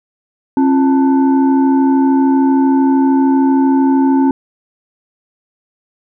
sine tone with frequency modulation, 270 Hz, C#4, 45 cents flat, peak -8 dBFS, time 0.57-4.31 s, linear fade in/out 2 ms, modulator 613 Hz, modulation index 0.59, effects none

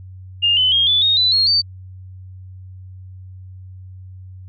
sine tone with pitch steps, 2822 / 3025 / 3242 / 3474 / 3724 / 3991 / 4277 / 4584 Hz, F7 / F#7 / G#7 / A7 / A#7 / B7 / C8 / D8, +17 / +38 / -42 / -23 / -2 / +17 / +37 / -43 cents, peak -12 dBFS, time 0.42-1.62 s, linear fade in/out 20 ms, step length 150 ms, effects added 93 Hz sine -34 dBFS peak until 4.48 s

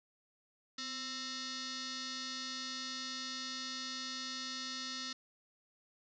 sine tone with frequency modulation, 254.8 Hz, C4, 46 cents flat, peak -39 dBFS, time 0.78-5.13 s, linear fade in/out 5 ms, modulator 790 Hz, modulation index 6.8, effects none

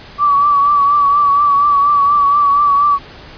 sine tone with vibrato, 1148 Hz, D6, 40 cents flat, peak -8 dBFS, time 0.18-2.99 s, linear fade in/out 50 ms, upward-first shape triangle, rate 4.2 Hz, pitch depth 51 cents each way, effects pink hiss -36 dBFS RMS until 3.37 s + resampled to 11025 Hz

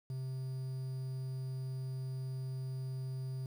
triangle tone with quantisation, 130.81 Hz, C3, in tune, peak -35 dBFS, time 0.1-3.46 s, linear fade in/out 2 ms, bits 10, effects none

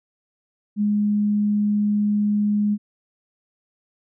sine tone, 207.7 Hz, G#3, in tune, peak -17 dBFS, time 0.76-2.78 s, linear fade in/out 50 ms, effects none

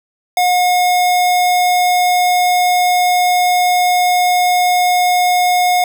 square tone, 721 Hz, F#5, 45 cents flat, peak -11 dBFS, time 0.37-5.84 s, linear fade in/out 2 ms, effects none

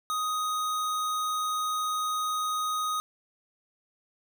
square tone, 1249 Hz, D#6, 6 cents sharp, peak -28 dBFS, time 0.1-3 s, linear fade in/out 0 ms, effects none

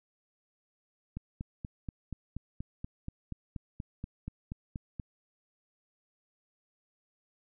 click train, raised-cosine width 5 ms, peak -25 dBFS, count 17, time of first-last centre 1.17-4.998 s, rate 4.18 Hz, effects none

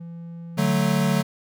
triangle tone, 168.7 Hz, E3, 40 cents sharp, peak -32 dBFS, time 0-0.78 s, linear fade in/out 10 ms
square chord, D major, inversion none, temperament equal, 146.83 / 185 / 220 Hz, D3 / F#3 / A3, 0 / 0 / 0 cents, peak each -24 / -23 / -25 dBFS, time 0.57-1.23 s, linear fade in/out 20 ms
effects none

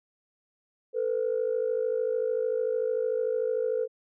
sine tone pair together, 447.6 / 501 Hz, A4 / B4, +30 / +25 cents, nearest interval major second, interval 195 cents, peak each -27 dBFS, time 0.93-3.88 s, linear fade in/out 50 ms, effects tanh soft clip ceiling -19 dBFS

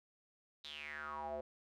square tone with band-pass filter sweep, 74.2 Hz, D2, 18 cents sharp, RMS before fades -45 dBFS, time 0.64-1.41 s, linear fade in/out 5 ms, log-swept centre 3900 to 550 Hz, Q 7.7, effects none

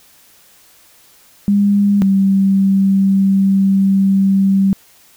sine tone pair in turn, 202.2 / 194.48 Hz, G#3 / G3, -46 / -13 cents, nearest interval minor second, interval 67 cents, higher first, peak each -9 dBFS, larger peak neither, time 1.48-2.02 / 2.02-4.73 s, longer second, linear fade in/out 0 ms, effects white hiss -48 dBFS RMS until 5.16 s

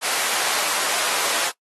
pink high-pass noise, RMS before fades -23 dBFS, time 0.01-1.52 s, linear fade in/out 50 ms, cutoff 760 Hz, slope 12 dB/octave, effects noise-tail reverb RT60 0.1 s tail -22 dB re dry + AAC 32 kbps

